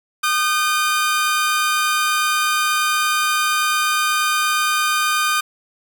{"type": "tone pair together", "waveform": "sawtooth", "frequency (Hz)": [1220.7, 1538], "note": ["D#6", "G6"], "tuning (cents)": [-33, -33], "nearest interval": "major third", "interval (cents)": 400, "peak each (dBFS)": [-14, -18], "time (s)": [0.23, 5.41], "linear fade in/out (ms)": 10, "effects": []}